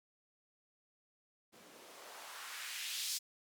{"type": "noise with band-pass filter sweep", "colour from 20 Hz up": "blue", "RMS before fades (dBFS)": -45, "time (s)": [1.52, 3.19], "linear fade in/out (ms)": 20, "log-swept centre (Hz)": [210, 5000], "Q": 1.4, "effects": []}